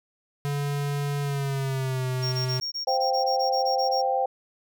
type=tone with pitch glide; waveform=square; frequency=143.1 to 128.23 Hz; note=D3 to C3; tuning=-45 to -35 cents; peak=-26 dBFS; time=0.45-2.6 s; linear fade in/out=0 ms; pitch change=-190 cents; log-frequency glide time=1.21-2.06 s
type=tone bursts; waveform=triangle; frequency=5550 Hz; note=F8; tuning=12 cents flat; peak=-27 dBFS; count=14; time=2.22-4.02 s; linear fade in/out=20 ms; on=110 ms; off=20 ms
type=chord; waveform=sine; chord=C suspended fourth; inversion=none; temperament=equal with one note detuned; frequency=521.7 / 698.5 / 784 Hz; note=C5 / F5 / G5; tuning=-5 / 0 / 0 cents; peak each=-26 / -30 / -24 dBFS; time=2.87-4.26 s; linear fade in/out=5 ms
effects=none